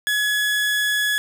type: tone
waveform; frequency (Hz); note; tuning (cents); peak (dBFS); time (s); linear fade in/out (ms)
30% pulse; 1691; G#6; +31; -16; 0.07-1.18; 0
effects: none